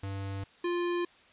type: tone pair in turn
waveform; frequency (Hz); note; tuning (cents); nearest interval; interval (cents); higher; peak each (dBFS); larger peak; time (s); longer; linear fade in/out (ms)
square; 98 / 349.2; G2 / F4; 0 / 0; octave + minor seventh; 2200; second; -35 / -29; second; 0.03-0.44 / 0.64-1.05; neither; 5
effects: white hiss -59 dBFS RMS until 1.32 s + resampled to 8000 Hz